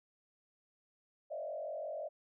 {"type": "tone with frequency modulation", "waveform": "sine", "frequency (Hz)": 615, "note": "D#5", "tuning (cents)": -20, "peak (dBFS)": -38, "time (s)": [1.3, 2.09], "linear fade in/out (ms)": 20, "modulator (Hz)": 45.6, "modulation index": 1.3, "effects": []}